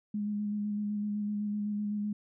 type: tone with vibrato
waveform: sine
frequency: 207.7 Hz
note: G#3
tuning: in tune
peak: -30 dBFS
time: 0.14-2.13 s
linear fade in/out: 5 ms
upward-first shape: square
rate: 7.9 Hz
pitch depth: 15 cents each way
effects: none